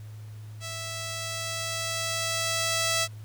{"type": "tone with level ramp", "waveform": "5% pulse", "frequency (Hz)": 658, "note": "E5", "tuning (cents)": -3, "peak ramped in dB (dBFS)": [-24, -12], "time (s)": [0.6, 3.08], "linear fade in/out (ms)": 50, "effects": ["added 107 Hz sine -39 dBFS peak until 3.24 s", "pink hiss -57 dBFS RMS until 3.24 s"]}